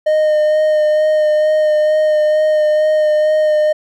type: tone with vibrato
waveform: triangle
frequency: 613 Hz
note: D#5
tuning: 26 cents flat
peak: -8 dBFS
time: 0.06-3.73 s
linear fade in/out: 10 ms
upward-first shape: sine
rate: 2.2 Hz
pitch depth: 15 cents each way
effects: none